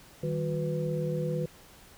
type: tone cluster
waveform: sine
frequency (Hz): 155.9 / 193.8 / 362.5 / 497.3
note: D#3 / G3 / F#4 / B4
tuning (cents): +4 / -20 / -35 / +12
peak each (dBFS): -30 / -39 / -37 / -33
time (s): 0.23-1.46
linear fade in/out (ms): 5
effects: pink hiss -54 dBFS RMS until 1.97 s